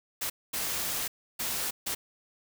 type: noise bursts at uneven times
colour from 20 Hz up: white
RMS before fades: -32 dBFS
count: 4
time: 0.21-0.3 / 0.53-1.08 / 1.39-1.71 / 1.86-1.95 s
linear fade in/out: 10 ms
effects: none